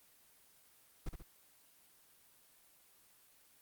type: noise with echo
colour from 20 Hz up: brown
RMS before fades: -37 dBFS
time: 1.06-1.09 s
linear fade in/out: 5 ms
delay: 67 ms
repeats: 2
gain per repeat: -6 dB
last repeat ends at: 1.224 s
effects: white hiss -66 dBFS RMS until 3.61 s + Opus 24 kbps